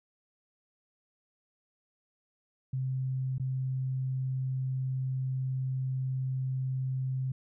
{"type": "tone with dropouts", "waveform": "sine", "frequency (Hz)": 130.81, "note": "C3", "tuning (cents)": 0, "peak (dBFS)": -29, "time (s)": [2.73, 7.32], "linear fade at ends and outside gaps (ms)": 5, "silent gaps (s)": [3.382, 3.397], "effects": []}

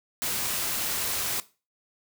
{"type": "noise", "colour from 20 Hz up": "white", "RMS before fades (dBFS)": -29, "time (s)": [0.22, 1.4], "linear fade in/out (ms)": 0, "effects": ["noise-tail reverb RT60 0.3 s tail -17 dB re dry"]}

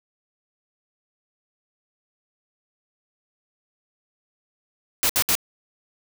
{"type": "noise bursts", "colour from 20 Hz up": "white", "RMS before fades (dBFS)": -20, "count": 3, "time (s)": [5.03, 5.352], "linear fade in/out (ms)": 0, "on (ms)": 64, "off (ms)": 65, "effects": []}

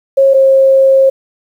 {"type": "tone pair in turn", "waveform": "sine", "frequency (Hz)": [543, 536.5], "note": ["C#5", "C5"], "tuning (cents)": [-36, 43], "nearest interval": "unison", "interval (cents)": 21, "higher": "first", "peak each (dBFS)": -4, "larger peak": "neither", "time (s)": [[0.17, 0.34], [0.34, 1.1]], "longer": "second", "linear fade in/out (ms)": 10, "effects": ["7-bit"]}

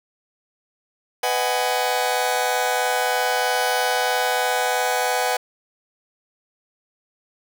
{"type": "chord", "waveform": "sawtooth", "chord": "G# minor seventh", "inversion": "first", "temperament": "just", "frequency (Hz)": [498.4, 623, 747.5, 830.6], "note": ["B4", "D#5", "F#5", "G#5"], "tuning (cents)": [16, 2, 17, 0], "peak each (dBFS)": [-21, -25, -19, -22], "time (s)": [1.23, 5.37], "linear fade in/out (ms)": 5, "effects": []}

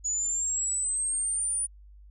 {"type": "exponential sweep", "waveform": "sine", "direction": "up", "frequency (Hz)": [6860, 9520], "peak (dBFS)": -26, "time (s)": [0.04, 1.67], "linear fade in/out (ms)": 20, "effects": ["added 50 Hz sine -48 dBFS peak until 2.1 s"]}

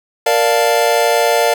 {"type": "chord", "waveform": "square", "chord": "Bb major seventh", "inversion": "none", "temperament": "equal", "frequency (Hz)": [466.2, 587.3, 698.5, 880], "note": ["Bb4", "D5", "F5", "A5"], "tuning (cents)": [0, 0, 0, 0], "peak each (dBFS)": [-17, -17, -17, -20], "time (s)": [0.26, 1.54], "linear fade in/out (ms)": 5, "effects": []}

